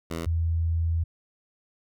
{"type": "tone pair in turn", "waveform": ["10% pulse", "sine"], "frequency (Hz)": [82.7, 82.7], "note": ["E2", "E2"], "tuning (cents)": [6, 6], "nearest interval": "unison", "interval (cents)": 0, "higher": "neither", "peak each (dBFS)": -22, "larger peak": "neither", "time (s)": [[0.1, 0.26], [0.26, 1.04]], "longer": "second", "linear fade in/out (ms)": 10, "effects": []}